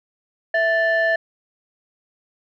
sine tone pair together, 659.3 / 1760.1 Hz, E5 / A6, 0 / 0 cents, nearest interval octave + perfect fourth, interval 1700 cents, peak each -17 dBFS, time 0.54-1.16 s, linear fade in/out 5 ms, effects tanh soft clip ceiling -12 dBFS

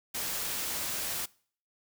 white noise, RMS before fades -34 dBFS, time 0.14-1.26 s, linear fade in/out 10 ms, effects noise-tail reverb RT60 0.5 s tail -23 dB re dry

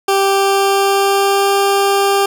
20% pulse tone with pitch glide, 392 to 396.8 Hz, G4 to G4, 0 to +21 cents, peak -6 dBFS, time 0.08-2.26 s, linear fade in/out 5 ms, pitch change +21 cents, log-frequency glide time 0.21-1.54 s, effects none

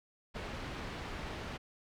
pink low-pass noise, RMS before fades -42 dBFS, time 0.34-1.58 s, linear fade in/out 20 ms, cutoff 3300 Hz, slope 12 dB/octave, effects none

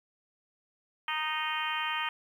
harmonic tone, 310 Hz, D#4, 6 cents flat, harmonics 3 / 4 / 5 / 6 / 7 / 8 / 9 / 10, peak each -36 / -36 / -41 / -37 / -41 / -38 / -41 / -38 dBFS, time 1.08-2.09 s, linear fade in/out 2 ms, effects 10-bit

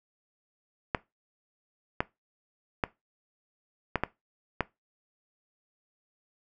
clicks, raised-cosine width 0.5 ms, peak -10 dBFS, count 6, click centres 0.948 / 2.005 / 2.838 / 3.957 / 4.036 / 4.607 s, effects noise-tail reverb RT60 0.2 s tail -19 dB re dry

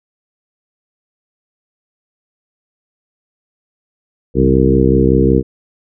harmonic tone with a mistuned harmonic, 65.41 Hz, C2, in tune, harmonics 1 / 2 / 3 / 4 / 5 / 6 / 7, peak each -16 / -16 / -16 / -16 / -16 / -16 / -16 dBFS, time 4.34-5.43 s, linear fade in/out 50 ms, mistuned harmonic 2, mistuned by +51 cents, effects none

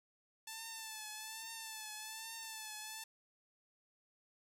5% pulse tone with vibrato, 880 Hz, A5, in tune, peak -33 dBFS, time 0.47-3.04 s, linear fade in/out 5 ms, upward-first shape triangle, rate 1.2 Hz, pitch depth 57 cents each way, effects none

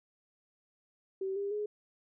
sine tone with pitch steps, 384.1 / 400.9 / 418.4 Hz, G4 / G4 / G#4, -35 / +39 / +13 cents, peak -32 dBFS, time 1.21-1.66 s, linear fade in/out 5 ms, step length 150 ms, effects none

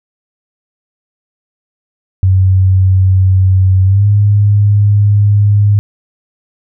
sine tone with pitch glide, 94.3 to 102.83 Hz, F#2 to G#2, +33 to -17 cents, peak -5 dBFS, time 2.23-5.79 s, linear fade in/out 0 ms, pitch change +150 cents, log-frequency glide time 3.84-4.06 s, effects none

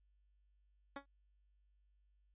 10% pulse tone with exponential decay, 279.3 Hz, C#4, 13 cents sharp, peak -33 dBFS, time 0.96-1.06 s, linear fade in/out 5 ms, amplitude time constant 20 ms, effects added 50 Hz sine -70 dBFS peak until 2.34 s + resampled to 8000 Hz

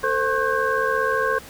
sine tone cluster, 447.2 / 522 / 1080 / 1528 / 1605 Hz, A4 / C5 / C#6 / G6 / G6, +28 / -4 / -45 / -45 / +40 cents, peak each -25 / -25 / -24 / -27 / -26 dBFS, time 0.03-1.39 s, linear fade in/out 10 ms, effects pink hiss -42 dBFS RMS until 1.49 s

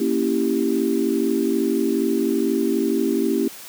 sine chord, A# diminished seventh, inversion none, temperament equal, 233.1 / 277.2 / 329.6 / 392 Hz, A#3 / C#4 / E4 / G4, 0 / 0 / 0 / 0 cents, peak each -23 dBFS, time 0-3.48 s, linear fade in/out 5 ms, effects white hiss -39 dBFS RMS until 3.68 s + high-pass 150 Hz 12 dB/octave

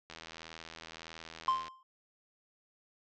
click train, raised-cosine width 0.2 ms, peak -28 dBFS, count 130, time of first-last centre 0.1-1.681 s, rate 81.6 Hz
triangle tone with exponential decay, 1046.5 Hz, C6, in tune, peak -21 dBFS, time 1.48-1.83 s, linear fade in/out 2 ms, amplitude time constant 74 ms
effects low-pass 6000 Hz 12 dB/octave

